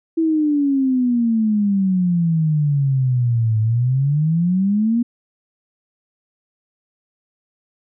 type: exponential two-way sweep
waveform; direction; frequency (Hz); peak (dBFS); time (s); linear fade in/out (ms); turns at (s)
sine; down then up; 330 to 108.1 to 241.7; -14; 0.17-5.03; 10; 3.6
effects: none